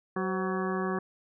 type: harmonic tone with a mistuned harmonic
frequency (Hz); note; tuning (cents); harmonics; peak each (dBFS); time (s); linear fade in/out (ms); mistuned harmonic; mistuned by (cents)
187.8; F#3; +26; 1 / 2 / 3 / 4 / 5 / 6 / 7 / 8 / 9; -32 / -32 / -41 / -39 / -44 / -36 / -46 / -45 / -40; 0.16-0.99; 5; 3; -110
effects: none